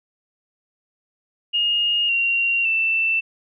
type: tone with pitch steps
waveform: sine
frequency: 2849 / 2757 / 2667 Hz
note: F7 / F7 / E7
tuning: +34 / -23 / +20 cents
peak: -17 dBFS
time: 1.53-3.21 s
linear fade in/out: 20 ms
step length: 560 ms
effects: none